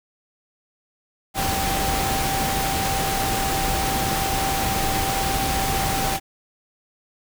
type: tone in noise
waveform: sine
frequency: 780 Hz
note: G5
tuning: 9 cents flat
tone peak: -25 dBFS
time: 1.34-6.2 s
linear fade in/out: 50 ms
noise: pink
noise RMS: -24 dBFS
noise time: 1.34-6.2 s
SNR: -4 dB
effects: none